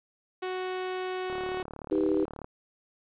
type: tone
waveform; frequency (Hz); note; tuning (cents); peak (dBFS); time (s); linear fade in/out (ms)
sawtooth; 370; F#4; 0; -27; 0.42-1.63; 10
type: click train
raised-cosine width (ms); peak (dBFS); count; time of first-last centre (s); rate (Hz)
1; -26; 43; 1.3-2.444; 36.7
type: chord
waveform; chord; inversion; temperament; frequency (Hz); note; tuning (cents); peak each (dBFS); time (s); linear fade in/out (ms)
sine; Eb augmented; none; equal with one note detuned; 314.6 / 392 / 493.9; Eb4 / G4 / B4; +19 / 0 / 0; -26 / -27 / -32; 1.91-2.25; 10
effects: resampled to 8000 Hz + 9-bit